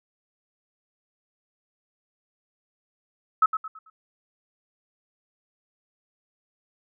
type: tone with echo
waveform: sine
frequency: 1292 Hz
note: E6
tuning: 35 cents flat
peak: -14 dBFS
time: 3.42-3.46 s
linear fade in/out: 5 ms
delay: 110 ms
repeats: 4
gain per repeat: -9 dB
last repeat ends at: 3.9 s
effects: none